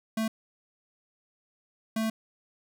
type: tone bursts at uneven times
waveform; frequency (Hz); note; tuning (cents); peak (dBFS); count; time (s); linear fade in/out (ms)
square; 221.6; A3; +13; -27; 2; 0.17-0.28 / 1.96-2.1; 5
effects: none